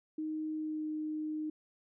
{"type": "tone with pitch glide", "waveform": "sine", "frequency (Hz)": [311.1, 308.1], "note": ["D#4", "D#4"], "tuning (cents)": [0, -17], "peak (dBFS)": -34, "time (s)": [0.18, 1.5], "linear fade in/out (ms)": 5, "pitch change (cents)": -17, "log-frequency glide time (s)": [0.54, 0.86], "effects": []}